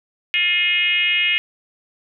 sine tone with frequency modulation, 2508 Hz, D#7, 13 cents sharp, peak -15 dBFS, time 0.34-1.38 s, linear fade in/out 0 ms, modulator 372 Hz, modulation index 1.4, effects none

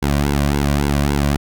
sawtooth tone with flanger, 71.4 Hz, D2, 48 cents flat, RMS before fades -17 dBFS, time 0.02-1.37 s, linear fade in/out 10 ms, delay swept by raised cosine 1.6 to 2.36 ms, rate 3.6 Hz, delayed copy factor -1, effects none

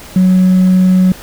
triangle tone with hard clipping, 185 Hz, F#3, in tune, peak -5 dBFS, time 0.16-1.12 s, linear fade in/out 2 ms, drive 2 dB, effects pink hiss -33 dBFS RMS until 1.22 s

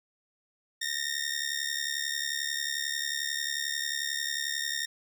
15% pulse ring-modulated tone, 1838 Hz, A#6, 25 cents flat, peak -21 dBFS, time 0.81-4.86 s, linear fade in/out 10 ms, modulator 35.6 Hz, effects none

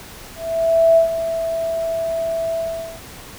sine tone with ADSR envelope, 659.3 Hz, E5, in tune, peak -8 dBFS, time 0.35-3.01 s, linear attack 620 ms, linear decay 110 ms, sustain -11 dB, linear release 430 ms, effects pink hiss -38 dBFS RMS until 3.38 s

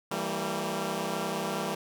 10% pulse chord, E diminished, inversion none, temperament equal with one note detuned, 164.81 / 196 / 228.2 Hz, E3 / G3 / Bb3, 0 / 0 / -37 cents, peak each -27 / -25 / -27 dBFS, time 0.11-1.75 s, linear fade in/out 5 ms, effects none

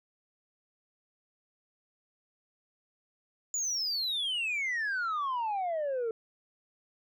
sine exponential sweep, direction down, 7040 to 440 Hz, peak -27 dBFS, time 3.54-6.11 s, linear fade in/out 2 ms, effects tanh soft clip ceiling -28 dBFS

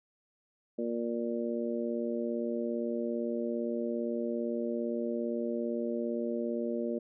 harmonic tone, 117.6 Hz, A#2, 16 cents sharp, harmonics 2 / 3 / 4 / 5, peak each -34 / -36 / -37 / -38 dBFS, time 0.78-6.99 s, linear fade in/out 10 ms, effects none

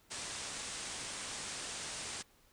white low-pass noise, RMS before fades -43 dBFS, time 0.1-2.23 s, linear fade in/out 20 ms, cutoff 9400 Hz, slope 96 dB/octave, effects pink hiss -67 dBFS RMS until 2.52 s

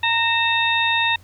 harmonic tone with a mistuned harmonic, 923 Hz, A#5, 17 cents flat, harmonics 1 / 2 / 3 / 4, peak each -22 / -22 / -22 / -22 dBFS, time 0.03-1.16 s, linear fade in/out 5 ms, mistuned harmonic 3, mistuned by -77 cents, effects added 90 Hz sine -45 dBFS peak until 1.23 s + pink hiss -54 dBFS RMS until 1.23 s

